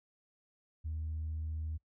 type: tone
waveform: sine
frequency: 78.7 Hz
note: D#2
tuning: 20 cents sharp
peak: -34 dBFS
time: 0.84-1.78 s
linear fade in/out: 20 ms
effects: noise-tail reverb RT60 0.1 s tail -23 dB re dry + tanh soft clip ceiling -32 dBFS